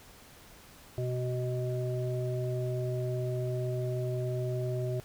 harmonic tone, 125.1 Hz, B2, 23 cents sharp, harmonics 1 / 3 / 5, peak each -31 / -36 / -38 dBFS, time 0.98-5 s, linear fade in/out 0 ms, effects pink hiss -54 dBFS RMS until 5.04 s

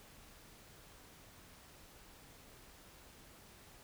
silence, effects pink hiss -59 dBFS RMS until 3.83 s

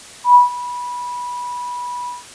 sine tone with ADSR envelope, 979 Hz, B5, 15 cents flat, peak -3 dBFS, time 0.24-2.24 s, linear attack 110 ms, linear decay 140 ms, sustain -20 dB, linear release 160 ms, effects white hiss -38 dBFS RMS until 2.34 s + resampled to 22050 Hz

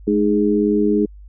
sine tone cluster, 211.7 / 309.9 / 413.2 Hz, G#3 / D#4 / G#4, +33 / -7 / -9 cents, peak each -18 dBFS, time 0.07-1.06 s, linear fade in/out 10 ms, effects added 50 Hz sine -37 dBFS peak until 1.28 s

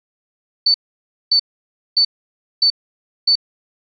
sine tone bursts, 4513 Hz, C#8, 30 cents sharp, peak -10 dBFS, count 5, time 0.66-3.355 s, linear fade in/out 5 ms, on 83 ms, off 570 ms, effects none

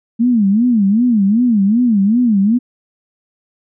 sine tone with vibrato, 220 Hz, A3, in tune, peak -9 dBFS, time 0.19-2.59 s, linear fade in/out 20 ms, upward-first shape sine, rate 2.6 Hz, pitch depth 220 cents each way, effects none

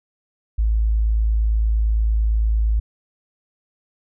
sine tone, 54.4 Hz, A1, 19 cents flat, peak -15 dBFS, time 0.58-2.8 s, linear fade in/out 10 ms, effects none

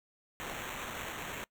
violet noise with sample-and-hold, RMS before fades -41 dBFS, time 0.4-1.44 s, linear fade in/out 0 ms, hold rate 4900 Hz, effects noise-tail reverb RT60 0.1 s tail -23 dB re dry

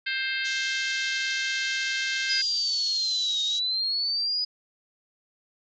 harmonic tone, 527 Hz, C5, 12 cents sharp, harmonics 3 / 4 / 5 / 6 / 7 / 8 / 9, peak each -30 / -32 / -34 / -36 / -37 / -38 / -39 dBFS, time 0.06-2.42 s, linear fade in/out 10 ms
white band-pass noise, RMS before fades -37 dBFS, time 0.44-3.6 s, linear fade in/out 20 ms, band 3000 to 6900 Hz, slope 96 dB/octave
sine linear two-way sweep, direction down then up, 4978 to 3724 to 4978 Hz, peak -24 dBFS, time 2.29-4.45 s, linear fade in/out 10 ms, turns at 3.43 s
effects none

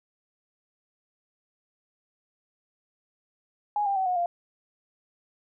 sine tone with pitch steps, 830.6 / 794.5 / 759.9 / 726.8 / 695.2 Hz, G#5 / G5 / F#5 / F#5 / F5, 0 / +23 / +46 / -31 / -8 cents, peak -23 dBFS, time 3.76-4.26 s, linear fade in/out 2 ms, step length 100 ms, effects none

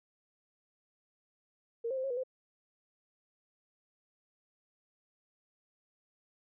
sine tone with pitch steps, 463.1 / 530 / 520 / 542 / 486.9 / 517 Hz, A#4 / C5 / C5 / C#5 / B4 / C5, -11 / +22 / -11 / -39 / -25 / -21 cents, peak -32 dBFS, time 1.84-2.236 s, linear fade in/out 10 ms, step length 66 ms, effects none

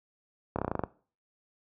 slowing click train, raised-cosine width 1 ms, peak -15 dBFS, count 9, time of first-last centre 0.56-0.837 s, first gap 27 ms, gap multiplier 1.07, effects noise-tail reverb RT60 0.4 s tail -19 dB re dry + high-pass 60 Hz 12 dB/octave

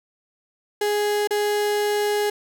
35% pulse tone with dropouts, 415.3 Hz, G#4, in tune, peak -18 dBFS, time 0.81-2.3 s, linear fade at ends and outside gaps 5 ms, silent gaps 1.274-1.307 s, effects none

